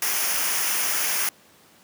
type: noise with comb filter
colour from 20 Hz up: white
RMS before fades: -24 dBFS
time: 0.02-1.29 s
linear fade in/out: 2 ms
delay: 0.25 ms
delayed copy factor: -0.6
effects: pink hiss -54 dBFS RMS until 1.83 s + high-pass 150 Hz 12 dB/octave